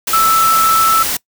sine tone in noise, 1318 Hz, E6, 1 cent flat, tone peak -9 dBFS, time 0.13-1.03 s, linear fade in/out 5 ms, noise white, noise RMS -18 dBFS, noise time 0.07-1.17 s, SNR +6 dB, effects noise-tail reverb RT60 0.1 s tail -23 dB re dry

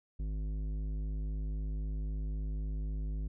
sine tone with tanh clipping, 51.91 Hz, G#1, in tune, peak -35 dBFS, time 0.19-3.28 s, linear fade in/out 10 ms, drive 12 dB, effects none

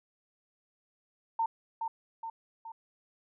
sine tone with echo, 907 Hz, A#5, 48 cents flat, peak -26 dBFS, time 1.39-1.46 s, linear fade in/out 5 ms, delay 420 ms, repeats 3, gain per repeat -5 dB, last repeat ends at 2.72 s, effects none

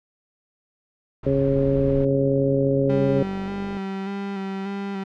brown noise, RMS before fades -32 dBFS, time 1.23-2.05 s, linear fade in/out 5 ms
harmonic tone, 137 Hz, C#3, 20 cents flat, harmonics 1 / 2 / 3 / 4, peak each -23 / -23 / -23 / -23 dBFS, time 1.26-3.23 s, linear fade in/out 5 ms
click train, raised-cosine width 2 ms, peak -24 dBFS, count 107, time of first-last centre 1.57-3.769 s, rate 48.2 Hz
35% pulse tone with vibrato, 196 Hz, G3, in tune, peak -25 dBFS, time 2.89-5.04 s, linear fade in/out 10 ms, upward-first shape square, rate 1.7 Hz, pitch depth 22 cents each way
effects low-pass 3000 Hz 12 dB/octave

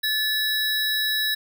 square tone pair together, 1731 / 3886 Hz, A6 / B7, -29 / -29 cents, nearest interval octave + major second, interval 1400 cents, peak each -26 / -24 dBFS, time 0.03-1.35 s, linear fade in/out 10 ms, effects none

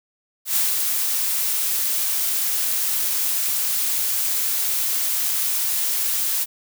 blue noise with ADSR envelope, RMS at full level -19 dBFS, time 0.45-6.46 s, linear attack 110 ms, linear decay 190 ms, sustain -3 dB, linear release 36 ms, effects none

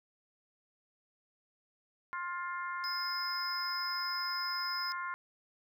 harmonic tone, 352.2 Hz, F4, 15 cents sharp, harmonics 3 / 4 / 5 / 6, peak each -38 / -40 / -46 / -47 dBFS, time 2.13-5.14 s, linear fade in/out 0 ms
triangle tone, 5090 Hz, D#8, 39 cents sharp, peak -35 dBFS, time 2.84-4.92 s, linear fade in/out 0 ms
effects none

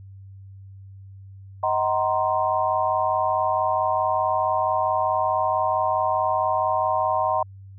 sine chord, C half-diminished seventh, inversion first, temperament just, 627.9 / 753.5 / 941.9 / 1046.5 Hz, Eb5 / Gb5 / Bb5 / C6, +16 / +31 / +18 / 0 cents, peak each -25 dBFS, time 1.63-7.43 s, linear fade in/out 5 ms, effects added 97 Hz sine -40 dBFS peak until 7.78 s

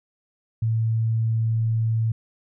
sine tone, 112.6 Hz, A2, 40 cents sharp, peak -19 dBFS, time 0.62-2.12 s, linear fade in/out 5 ms, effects none

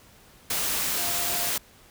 sine tone in noise, 698.5 Hz, F5, in tune, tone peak -37 dBFS, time 0.98-1.49 s, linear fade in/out 5 ms, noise white, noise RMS -27 dBFS, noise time 0.5-1.58 s, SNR -13 dB, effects pink hiss -54 dBFS RMS until 1.9 s

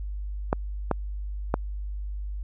clicks, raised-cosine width 1 ms, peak -8 dBFS, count 3, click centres 0.529 / 0.913 / 1.541 s, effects added 50 Hz sine -30 dBFS peak until 2.43 s

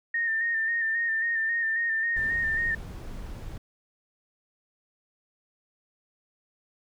sine tone with vibrato, 1823 Hz, A#6, 39 cents flat, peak -24 dBFS, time 0.14-2.75 s, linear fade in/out 5 ms, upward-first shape square, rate 3.7 Hz, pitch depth 31 cents each way
brown noise, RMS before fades -38 dBFS, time 2.16-3.58 s, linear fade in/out 5 ms
effects none

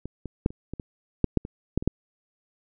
clicks, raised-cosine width 3 ms, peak -21 / -21 / -8 / -27 / -20 / -21 / -6 / -6 / -22 / -9 / -20 / -7 dBFS, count 12, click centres 0.056 / 0.257 / 0.461 / 0.505 / 0.736 / 0.798 / 1.243 / 1.373 / 1.451 / 1.776 / 1.825 / 1.876 s, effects none

